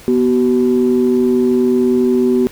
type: tone pair together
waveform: sine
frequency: 246 / 378.6 Hz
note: B3 / F#4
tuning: -7 / +40 cents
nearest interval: perfect fifth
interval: 747 cents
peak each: -12 dBFS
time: 0.08-2.47 s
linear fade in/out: 0 ms
effects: tanh soft clip ceiling -4 dBFS + pink hiss -39 dBFS RMS until 2.51 s